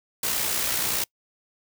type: noise with amplitude modulation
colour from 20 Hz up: white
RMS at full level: -24 dBFS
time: 0.23-1.04 s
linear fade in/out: 5 ms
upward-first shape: sine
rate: 61.1 Hz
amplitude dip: 40%
effects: noise-tail reverb RT60 0.1 s tail -26 dB re dry